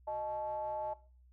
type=ring-modulated tone; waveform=triangle; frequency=123.2 Hz; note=B2; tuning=4 cents flat; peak=-30 dBFS; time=0.07-0.94 s; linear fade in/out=10 ms; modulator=742 Hz; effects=noise-tail reverb RT60 0.4 s tail -19 dB re dry + added 62 Hz sine -59 dBFS peak until 1.32 s